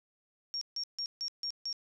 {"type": "tone bursts", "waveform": "sine", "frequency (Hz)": 5550, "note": "F8", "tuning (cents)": -12, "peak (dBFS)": -33, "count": 6, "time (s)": [0.54, 1.728], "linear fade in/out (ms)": 0, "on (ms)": 73, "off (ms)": 150, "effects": []}